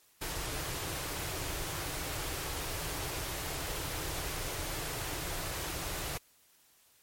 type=band-stop noise; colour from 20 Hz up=pink; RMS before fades=-37 dBFS; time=0.21-6.18 s; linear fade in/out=10 ms; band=180 to 270 Hz; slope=96 dB/octave; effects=white hiss -65 dBFS RMS until 7.02 s + MP3 64 kbps